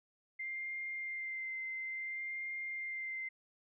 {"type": "tone with vibrato", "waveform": "sine", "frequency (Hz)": 2093, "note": "C7", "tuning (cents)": 0, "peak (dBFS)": -38, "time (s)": [0.39, 3.29], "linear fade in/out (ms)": 10, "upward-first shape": "sine", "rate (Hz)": 0.58, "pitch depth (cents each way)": 16, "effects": []}